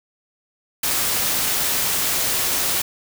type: noise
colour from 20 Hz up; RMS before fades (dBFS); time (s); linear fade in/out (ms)
white; -21; 0.83-2.82; 5
effects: none